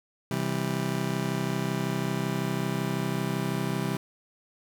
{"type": "chord", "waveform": "30% pulse", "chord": "C major", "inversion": "none", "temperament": "just", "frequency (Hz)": [130.81, 163.52, 196.22], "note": ["C3", "E3", "G3"], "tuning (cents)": [0, -14, 2], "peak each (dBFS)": -29, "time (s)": [0.31, 3.97], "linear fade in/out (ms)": 2, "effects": []}